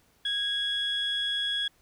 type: tone pair together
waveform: sine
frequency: 1645 / 3348 Hz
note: G#6 / G#7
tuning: -17 / +13 cents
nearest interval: octave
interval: 1230 cents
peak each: -32 / -26 dBFS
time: 0.25-1.68 s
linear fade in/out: 5 ms
effects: tanh soft clip ceiling -22 dBFS + pink hiss -65 dBFS RMS until 1.81 s